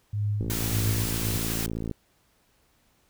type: tone with tremolo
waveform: sine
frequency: 103.83 Hz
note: G#2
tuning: in tune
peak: -23 dBFS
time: 0.13-1.37 s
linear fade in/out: 5 ms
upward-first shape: sine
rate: 1.7 Hz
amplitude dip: 80%
type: click train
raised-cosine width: 3 ms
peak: -19 dBFS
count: 85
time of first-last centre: 0.41-1.913 s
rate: 55.9 Hz
type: high-pass noise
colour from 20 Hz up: white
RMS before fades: -32 dBFS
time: 0.5-1.66 s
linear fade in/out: 0 ms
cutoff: 110 Hz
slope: 96 dB/octave
effects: pink hiss -66 dBFS RMS until 3.09 s